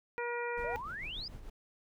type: harmonic tone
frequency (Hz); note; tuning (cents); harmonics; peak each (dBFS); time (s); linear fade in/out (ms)
477.7; A#4; +42; 1 / 2 / 3 / 4 / 5; -37 / -40 / -42 / -43 / -44; 0.18-0.76; 0
type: noise with tremolo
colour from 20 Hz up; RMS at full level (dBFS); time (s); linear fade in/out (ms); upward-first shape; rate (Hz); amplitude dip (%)
brown; -45; 0.57-1.5; 5; triangle; 6.8; 60
type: exponential sweep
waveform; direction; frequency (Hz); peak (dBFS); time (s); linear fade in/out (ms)
sine; up; 554.4 to 5160; -39; 0.64-1.28; 2
effects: none